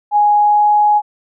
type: tone with pitch glide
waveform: sine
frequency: 830.6 to 835.9 Hz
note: G#5 to G#5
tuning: 0 to +11 cents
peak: -8 dBFS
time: 0.11-1.02 s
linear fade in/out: 50 ms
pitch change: +11 cents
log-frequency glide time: 0.34-0.7 s
effects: none